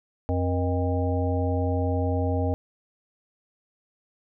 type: harmonic tone with a mistuned harmonic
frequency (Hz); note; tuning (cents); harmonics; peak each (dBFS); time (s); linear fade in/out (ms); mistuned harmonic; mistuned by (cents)
88.9; F2; +31; 1 / 3 / 5 / 7 / 9; -24 / -29 / -31 / -32 / -34; 0.29-2.54; 0; 5; +110
effects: none